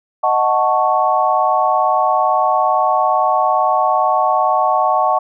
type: chord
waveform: sine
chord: D# half-diminished seventh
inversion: none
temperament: equal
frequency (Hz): 622.3 / 740 / 880 / 1108.7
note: D#5 / F#5 / A5 / C#6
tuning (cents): 0 / 0 / 0 / 0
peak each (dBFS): -19 / -16 / -18 / -17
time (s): 0.23-5.19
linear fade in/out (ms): 10
effects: none